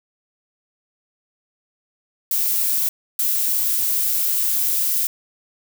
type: noise bursts at uneven times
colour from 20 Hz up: violet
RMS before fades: -20 dBFS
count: 2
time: 2.31-2.89 / 3.19-5.07 s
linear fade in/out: 2 ms
effects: none